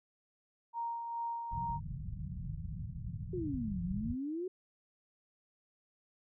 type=tone with tremolo; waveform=sine; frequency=932.3 Hz; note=A#5; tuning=in tune; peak=-34 dBFS; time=0.73-1.8 s; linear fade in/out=50 ms; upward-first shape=sine; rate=2.4 Hz; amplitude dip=40%
type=low-pass noise; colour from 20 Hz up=white; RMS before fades=-41 dBFS; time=1.51-4.16 s; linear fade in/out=20 ms; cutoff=170 Hz; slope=48 dB/octave
type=exponential two-way sweep; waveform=sine; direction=down then up; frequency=378.9 to 169.1 to 378.9 Hz; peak=-35 dBFS; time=3.33-4.48 s; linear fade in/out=5 ms; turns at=3.82 s
effects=none